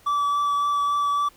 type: tone with vibrato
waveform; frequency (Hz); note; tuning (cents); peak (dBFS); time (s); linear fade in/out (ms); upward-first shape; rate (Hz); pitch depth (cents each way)
triangle; 1153; D6; -32; -18; 0.06-1.29; 10; triangle; 3.6; 11
effects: pink hiss -54 dBFS RMS until 1.36 s